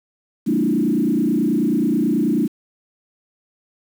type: tone with frequency modulation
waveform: sine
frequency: 261.6 Hz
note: C4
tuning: in tune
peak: -15 dBFS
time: 0.46-2.48 s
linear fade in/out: 20 ms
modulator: 29.3 Hz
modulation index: 2.4
effects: 7-bit